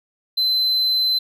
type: tone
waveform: triangle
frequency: 4060 Hz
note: B7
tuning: 47 cents sharp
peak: -15 dBFS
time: 0.37-1.19 s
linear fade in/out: 10 ms
effects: none